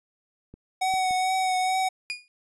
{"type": "clicks", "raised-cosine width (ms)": 3, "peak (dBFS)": -31, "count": 3, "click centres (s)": [0.54, 0.939, 1.109]}
{"type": "tone with vibrato", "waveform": "square", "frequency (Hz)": 748, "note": "F#5", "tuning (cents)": 19, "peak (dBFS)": -23, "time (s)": [0.81, 1.89], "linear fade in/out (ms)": 10, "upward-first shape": "triangle", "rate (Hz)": 2.3, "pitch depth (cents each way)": 26}
{"type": "tone with exponential decay", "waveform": "30% pulse", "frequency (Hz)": 2443, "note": "D#7", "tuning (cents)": -32, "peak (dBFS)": -23, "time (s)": [2.1, 2.28], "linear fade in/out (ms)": 0, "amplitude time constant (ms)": 39}
{"effects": ["resampled to 24000 Hz"]}